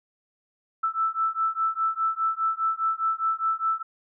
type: beating tone pair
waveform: sine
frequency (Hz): 1318.5 / 1323.4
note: E6 / E6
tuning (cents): 0 / +6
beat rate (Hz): 4.9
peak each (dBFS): -26 / -26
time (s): 0.83-3.83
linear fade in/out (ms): 10
effects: none